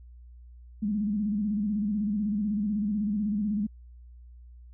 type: tone with vibrato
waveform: sine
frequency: 207.7 Hz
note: G#3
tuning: in tune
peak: -25 dBFS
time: 0.82-3.67 s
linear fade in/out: 10 ms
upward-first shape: square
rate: 16 Hz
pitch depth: 71 cents each way
effects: added 60 Hz sine -46 dBFS peak until 4.73 s